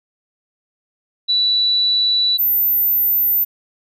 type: tone pair in turn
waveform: sine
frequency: 3951 / 14174 Hz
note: B7 / A9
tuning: 0 / +12 cents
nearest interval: octave + minor seventh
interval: 2212 cents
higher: second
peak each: -13 dBFS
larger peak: neither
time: 1.28-2.38 / 2.38-3.45 s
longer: first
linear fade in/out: 20 ms
effects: none